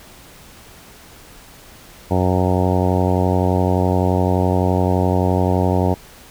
harmonic tone, 91.7 Hz, F#2, 15 cents flat, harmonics 1 / 2 / 3 / 4 / 5 / 6 / 7 / 8 / 9 / 10, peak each -18 / -21 / -23 / -24 / -25 / -26 / -26 / -27 / -28 / -28 dBFS, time 2.1-5.95 s, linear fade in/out 20 ms, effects pink hiss -43 dBFS RMS until 6.3 s

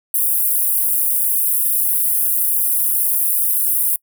pink high-pass noise, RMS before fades -17 dBFS, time 0.14-3.96 s, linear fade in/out 2 ms, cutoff 10000 Hz, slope 48 dB/octave, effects noise-tail reverb RT60 0.1 s tail -26 dB re dry

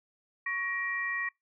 sine tone cluster, 1113 / 1893 / 2358 Hz, C#6 / A#6 / D7, +7 / +26 / +6 cents, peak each -39 / -31 / -40 dBFS, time 0.46-1.29 s, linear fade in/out 5 ms, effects noise-tail reverb RT60 0.2 s tail -26 dB re dry

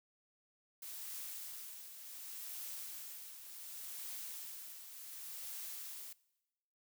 blue noise with tremolo, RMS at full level -45 dBFS, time 0.82-6.13 s, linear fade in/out 5 ms, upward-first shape triangle, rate 0.68 Hz, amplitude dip 60%, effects noise-tail reverb RT60 1.0 s tail -22 dB re dry

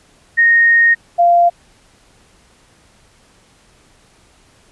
sine tone pair in turn, 1857 / 693 Hz, A#6 / F5, -7 / -14 cents, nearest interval octave + perfect fourth, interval 1707 cents, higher first, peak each -7 dBFS, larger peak neither, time 0.37-0.95 / 1.18-1.5 s, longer first, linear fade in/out 20 ms, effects pink hiss -51 dBFS RMS until 4.71 s + resampled to 24000 Hz

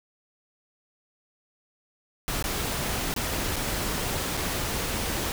pink noise with dropouts, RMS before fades -29 dBFS, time 2.28-5.32 s, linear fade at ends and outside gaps 0 ms, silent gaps 2.425-2.441 / 3.139-3.163 / 3.559-3.565 / 4.37-4.374 s, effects none

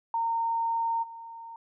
sine tone with level steps, 918 Hz, A#5, 27 cents flat, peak -25 / -40 dBFS, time 0.14-1.56 s, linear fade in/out 2 ms, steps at 1.02 s, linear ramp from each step 20 ms, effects none

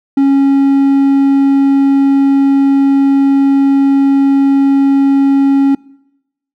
triangle tone, 275.2 Hz, C#4, 12 cents flat, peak -4 dBFS, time 0.17-5.75 s, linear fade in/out 5 ms, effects noise-tail reverb RT60 0.9 s tail -24 dB re dry

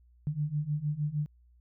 sine beating tone pair, 145.6 / 152.1 Hz, D3 / D#3, -15 / -39 cents, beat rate 6.5 Hz, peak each -33 / -31 dBFS, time 0.27-1.26 s, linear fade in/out 0 ms, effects added 60 Hz sine -58 dBFS peak until 1.6 s

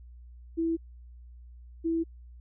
sine tone pair in turn, 329.6 / 329.6 Hz, E4 / E4, 0 / 0 cents, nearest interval unison, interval 0 cents, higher neither, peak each -25 dBFS, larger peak neither, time 0.57-0.77 / 1.84-2.04 s, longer neither, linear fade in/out 20 ms, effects added 60 Hz sine -46 dBFS peak until 2.4 s

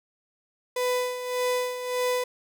35% pulse tone with tremolo, 498.5 Hz, B4, 16 cents sharp, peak -21 dBFS, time 0.76-2.24 s, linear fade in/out 5 ms, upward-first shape sine, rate 1.7 Hz, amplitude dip 65%, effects none

